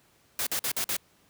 white noise bursts, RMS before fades -29 dBFS, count 5, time 0.39-0.967 s, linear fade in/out 2 ms, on 77 ms, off 48 ms, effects pink hiss -63 dBFS RMS until 1.29 s + high-pass 80 Hz 12 dB/octave

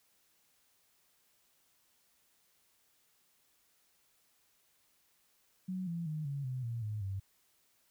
sine tone with pitch steps, 185.5 / 169.12 / 154.19 / 140.58 / 128.17 / 116.86 / 106.54 / 97.14 Hz, F#3 / E3 / D#3 / C#3 / C3 / A#2 / G#2 / G2, +5 / +45 / -15 / +25 / -35 / +5 / +45 / -15 cents, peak -35 dBFS, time 5.68-7.2 s, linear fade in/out 10 ms, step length 190 ms, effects white hiss -72 dBFS RMS until 7.9 s

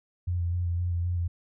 sine tone with vibrato, 87.31 Hz, F2, in tune, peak -25 dBFS, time 0.27-1.28 s, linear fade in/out 10 ms, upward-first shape square, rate 3.9 Hz, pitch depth 23 cents each way, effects none

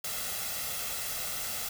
white noise with comb filter, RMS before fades -35 dBFS, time 0.04-1.69 s, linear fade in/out 5 ms, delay 1.5 ms, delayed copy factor +0.6, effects none

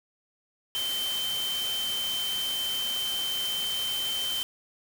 sine tone in noise, 3101 Hz, G7, 19 cents flat, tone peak -28 dBFS, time 0.75-4.43 s, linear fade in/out 0 ms, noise white, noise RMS -36 dBFS, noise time 0.75-4.43 s, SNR +5 dB, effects none

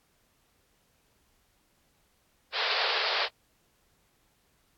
white band-pass noise, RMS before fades -29 dBFS, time 2.52-3.29 s, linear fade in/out 50 ms, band 400 to 4900 Hz, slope 96 dB/octave, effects pink hiss -69 dBFS RMS until 4.77 s + AAC 64 kbps

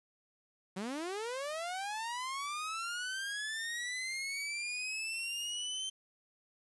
sawtooth linear sweep, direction up, 178.5 to 3118 Hz, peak -33 dBFS, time 0.76-5.9 s, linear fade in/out 10 ms, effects resampled to 24000 Hz + 10-bit

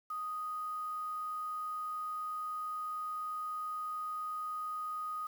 sine tone with quantisation, 1244.5 Hz, D#6, in tune, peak -36 dBFS, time 0.1-5.27 s, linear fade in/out 5 ms, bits 9, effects none

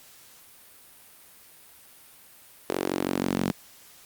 sawtooth tone with high-pass filter sweep, 46.25 Hz, F#1, in tune, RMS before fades -28 dBFS, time 2.69-3.52 s, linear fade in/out 0 ms, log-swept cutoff 390 to 200 Hz, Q 2.3, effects white hiss -52 dBFS RMS until 4.05 s + Opus 48 kbps

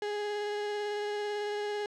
35% pulse tone with vibrato, 415.1 Hz, G#4, 1 cent flat, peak -30 dBFS, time 0.02-1.86 s, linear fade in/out 2 ms, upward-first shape sine, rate 18 Hz, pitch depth 13 cents each way, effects low-pass 5000 Hz 12 dB/octave

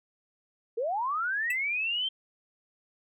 sine linear sweep, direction up, 428.6 to 3158 Hz, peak -27 dBFS, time 0.77-2.09 s, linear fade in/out 10 ms
square tone with exponential decay, 2637 Hz, E7, in tune, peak -27 dBFS, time 1.5-1.57 s, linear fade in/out 5 ms, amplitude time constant 15 ms
effects none

